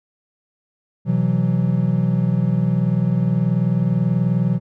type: chord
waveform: triangle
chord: B suspended fourth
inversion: none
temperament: equal with one note detuned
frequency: 126.28 / 164.81 / 185 Hz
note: B2 / E3 / F#3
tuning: +39 / 0 / 0 cents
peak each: -18 dBFS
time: 1.05-4.6 s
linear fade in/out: 50 ms
effects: none